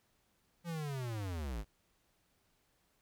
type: linear sweep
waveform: square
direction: down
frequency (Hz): 174.61 to 46.82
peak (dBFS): -38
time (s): 0.64-1.65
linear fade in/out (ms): 50
effects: pink hiss -75 dBFS RMS until 3.01 s